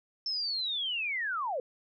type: linear sweep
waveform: sine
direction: down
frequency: 5340 to 466.2 Hz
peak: -30 dBFS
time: 0.26-1.6 s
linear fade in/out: 2 ms
effects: none